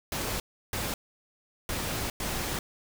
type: noise bursts at uneven times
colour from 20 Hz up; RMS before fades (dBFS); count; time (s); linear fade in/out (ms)
pink; -32; 4; 0.12-0.4 / 0.73-0.94 / 1.69-2.1 / 2.2-2.59; 2
effects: none